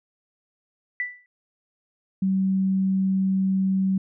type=tone with exponential decay; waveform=sine; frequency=1975.5 Hz; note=B6; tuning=in tune; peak=-21 dBFS; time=1-1.26 s; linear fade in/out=1 ms; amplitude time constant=56 ms
type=tone; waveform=sine; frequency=191 Hz; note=G3; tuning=45 cents flat; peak=-19 dBFS; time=2.22-3.98 s; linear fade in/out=5 ms
effects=none